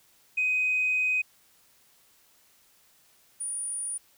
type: tone pair in turn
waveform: sine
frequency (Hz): 2509 / 9473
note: D#7 / D9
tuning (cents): +14 / +14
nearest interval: octave + major seventh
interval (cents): 2300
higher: second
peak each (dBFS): -22 / -30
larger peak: first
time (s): 0.37-1.22 / 3.4-3.98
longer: first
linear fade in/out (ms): 10
effects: tanh soft clip ceiling -18 dBFS + white hiss -62 dBFS RMS until 4.17 s